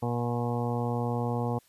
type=harmonic tone; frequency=120 Hz; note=B2; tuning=49 cents flat; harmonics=1 / 2 / 3 / 4 / 5 / 6 / 7 / 8 / 9; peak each=-30 / -33 / -41 / -34 / -43 / -38 / -37 / -44 / -43 dBFS; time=0.02-1.59 s; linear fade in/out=10 ms; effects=white hiss -63 dBFS RMS until 1.68 s + resampled to 32000 Hz